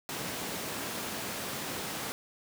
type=high-pass noise; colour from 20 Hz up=pink; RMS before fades=-37 dBFS; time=0.09-2.12 s; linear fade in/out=0 ms; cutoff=170 Hz; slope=12 dB/octave; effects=none